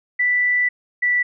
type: tone pair in turn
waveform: sine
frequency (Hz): 1975.5 / 1965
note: B6 / B6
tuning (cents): 0 / -9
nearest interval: unison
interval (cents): 9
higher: first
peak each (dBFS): -15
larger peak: neither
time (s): 0.19-0.69 / 1.02-1.23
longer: first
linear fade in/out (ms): 10
effects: none